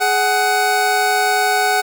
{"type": "tone pair together", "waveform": "25% pulse", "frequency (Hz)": [418.9, 746.4], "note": ["G#4", "F#5"], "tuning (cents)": [15, 15], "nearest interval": "minor seventh", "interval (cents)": 1000, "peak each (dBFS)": [-17, -11], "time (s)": [0, 1.82], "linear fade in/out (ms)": 20, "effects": ["8-bit"]}